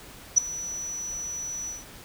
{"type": "tone with ADSR envelope", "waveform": "sine", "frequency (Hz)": 5920, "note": "F#8", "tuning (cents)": 0, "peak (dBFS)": -10, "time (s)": [0.36, 1.85], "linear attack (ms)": 21, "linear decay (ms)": 3, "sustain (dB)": -21, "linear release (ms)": 170, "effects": ["pink hiss -46 dBFS RMS until 2.04 s"]}